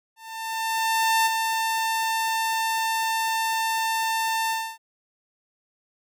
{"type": "tone with ADSR envelope", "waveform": "sawtooth", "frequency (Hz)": 896, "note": "A5", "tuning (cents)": 31, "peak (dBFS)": -14, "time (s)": [0.16, 4.78], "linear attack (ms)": 1100, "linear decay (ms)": 21, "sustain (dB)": -5, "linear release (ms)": 280, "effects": []}